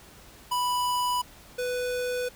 square tone pair in turn, 987.8 / 495.9 Hz, B5 / B4, 0 / +7 cents, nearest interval octave, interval 1193 cents, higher first, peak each -25 / -28 dBFS, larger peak first, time 0.51-1.22 / 1.58-2.29 s, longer neither, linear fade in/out 10 ms, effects added 56 Hz sine -59 dBFS peak until 2.35 s + pink hiss -51 dBFS RMS until 2.35 s

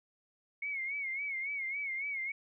sine tone with vibrato, 2192 Hz, C#7, 20 cents flat, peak -34 dBFS, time 0.62-2.32 s, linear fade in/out 5 ms, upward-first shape sine, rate 3.6 Hz, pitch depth 84 cents each way, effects none

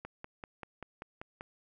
click train, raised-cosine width 0.5 ms, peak -27 dBFS, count 8, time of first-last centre 0.05-1.409 s, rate 5.15 Hz, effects none

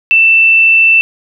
sine tone, 2666 Hz, E7, 19 cents sharp, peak -4 dBFS, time 0.11-1.01 s, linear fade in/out 0 ms, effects none

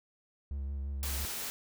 triangle tone with vibrato, 69.3 Hz, C#2, in tune, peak -32 dBFS, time 0.51-1.25 s, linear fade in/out 0 ms, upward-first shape sine, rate 5.8 Hz, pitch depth 32 cents each way
white noise, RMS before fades -38 dBFS, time 1.03-1.5 s, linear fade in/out 0 ms
effects none

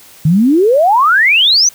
sine exponential sweep, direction up, 146.83 to 6272 Hz, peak -6 dBFS, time 0.25-1.69 s, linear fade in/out 5 ms, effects white hiss -40 dBFS RMS until 1.74 s

